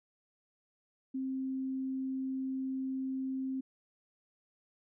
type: tone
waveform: sine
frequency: 263.9 Hz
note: C4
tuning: 15 cents sharp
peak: -33 dBFS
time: 1.14-3.61 s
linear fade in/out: 10 ms
effects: none